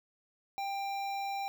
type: tone with notch filter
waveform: square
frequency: 791 Hz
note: G5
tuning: 15 cents sharp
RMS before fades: -36 dBFS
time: 0.58-1.48 s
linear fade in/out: 0 ms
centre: 9700 Hz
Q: 0.72
effects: none